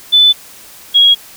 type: tone pair in turn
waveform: sine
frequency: 3501 / 3305 Hz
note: A7 / G#7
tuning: -9 / -9 cents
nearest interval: minor second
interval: 100 cents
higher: first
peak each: -4 dBFS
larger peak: neither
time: 0.12-0.33 / 0.94-1.15 s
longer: neither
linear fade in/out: 20 ms
effects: white hiss -37 dBFS RMS until 1.36 s